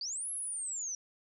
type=linear two-way sweep; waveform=sine; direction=up then down; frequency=4435 to 11175 to 5770 Hz; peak=-35 dBFS; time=0.01-0.95 s; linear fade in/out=2 ms; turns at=0.31 s; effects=none